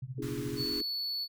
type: tone with tremolo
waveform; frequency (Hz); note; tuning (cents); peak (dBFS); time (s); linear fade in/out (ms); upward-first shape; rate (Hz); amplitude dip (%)
sine; 128.9; C3; -26; -33; 0.02-0.65; 5; triangle; 14; 100
type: chord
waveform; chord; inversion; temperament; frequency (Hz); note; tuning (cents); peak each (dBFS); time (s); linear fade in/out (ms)
sine; E dominant seventh; second; equal with one note detuned; 246.9 / 293.7 / 338.3 / 415.3; B3 / D4 / E4 / G#4; 0 / 0 / +45 / 0; -42 / -39 / -41 / -40; 0.18-0.82; 5
type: band-stop noise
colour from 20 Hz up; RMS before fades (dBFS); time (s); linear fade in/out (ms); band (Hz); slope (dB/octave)
pink; -46; 0.22-0.81; 5; 450 to 960; 48
type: tone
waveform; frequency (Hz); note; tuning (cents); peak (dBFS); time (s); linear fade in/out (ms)
triangle; 4435; C#8; 0; -31; 0.56-1.28; 50
effects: none